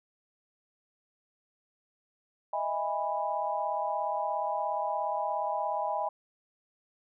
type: chord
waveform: sine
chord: E major seventh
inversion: third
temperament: equal with one note detuned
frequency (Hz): 622.3 / 659.3 / 819.2 / 987.8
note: D#5 / E5 / G#5 / B5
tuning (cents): 0 / 0 / -24 / 0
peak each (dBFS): -35 / -37 / -32 / -34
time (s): 2.53-6.09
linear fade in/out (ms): 5
effects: none